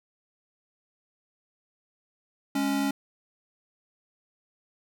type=tone pair together; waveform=square; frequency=206.9 / 277.2 Hz; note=G#3 / C#4; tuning=-6 / 0 cents; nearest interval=perfect fourth; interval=506 cents; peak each=-32 / -26 dBFS; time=2.55-2.91 s; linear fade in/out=5 ms; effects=none